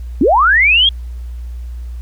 sine linear sweep, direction up, 220 to 3331 Hz, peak -7 dBFS, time 0.21-0.89 s, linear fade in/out 2 ms, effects added 60 Hz sine -23 dBFS peak until 2.01 s + pink hiss -51 dBFS RMS until 2.01 s

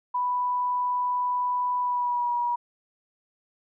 sine tone with pitch glide, 989 to 962.5 Hz, B5 to B5, +2 to -45 cents, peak -23 dBFS, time 0.14-2.56 s, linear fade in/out 10 ms, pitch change -47 cents, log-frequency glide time 1.8-2.33 s, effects none

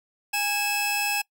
sawtooth tone pair together, 822.1 / 2610 Hz, G#5 / E7, -18 / -18 cents, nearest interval octave + minor sixth, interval 2000 cents, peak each -24 / -22 dBFS, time 0.33-1.22 s, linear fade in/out 10 ms, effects noise-tail reverb RT60 0.1 s tail -22 dB re dry

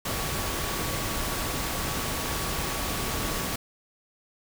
sine tone in noise, 1130 Hz, C#6, 33 cents sharp, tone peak -40 dBFS, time 0.05-3.56 s, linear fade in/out 5 ms, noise pink, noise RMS -30 dBFS, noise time 0.05-3.56 s, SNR -13 dB, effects none

